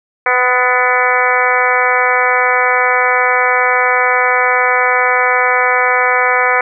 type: harmonic tone with a mistuned harmonic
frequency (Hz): 250.7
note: B3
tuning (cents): +26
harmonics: 2 / 3 / 4 / 5 / 6 / 7 / 8 / 9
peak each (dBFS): -18 / -18 / -18 / -18 / -18 / -18 / -18 / -18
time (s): 0.26-6.61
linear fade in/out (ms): 2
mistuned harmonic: 6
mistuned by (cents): -33
effects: none